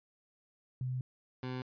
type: tone pair in turn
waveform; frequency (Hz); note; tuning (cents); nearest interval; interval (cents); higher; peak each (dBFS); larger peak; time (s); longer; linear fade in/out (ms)
sine / 20% pulse; 127.5 / 127.5; C3 / C3; -44 / -44; unison; 0; neither; -33 / -32; second; 0.81-1.01 / 1.43-1.62; first; 2
effects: resampled to 11025 Hz